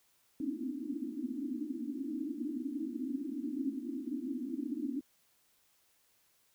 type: band-pass noise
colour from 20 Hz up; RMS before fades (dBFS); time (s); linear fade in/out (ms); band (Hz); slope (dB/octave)
pink; -38; 0.4-5.01; 2; 240 to 320; 96
effects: white hiss -71 dBFS RMS until 6.54 s